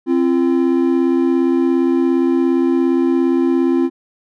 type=tone pair together; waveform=triangle; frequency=264.7 / 342 Hz; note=C4 / F4; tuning=+20 / -36 cents; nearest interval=major third; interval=444 cents; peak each=-13 dBFS; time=0.06-3.9 s; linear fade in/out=50 ms; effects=none